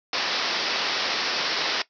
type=low-pass noise; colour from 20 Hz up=white; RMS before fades=-26 dBFS; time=0.13-1.82 s; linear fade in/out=2 ms; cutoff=5500 Hz; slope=96 dB/octave; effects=noise-tail reverb RT60 0.1 s tail -17 dB re dry + high-pass 300 Hz 12 dB/octave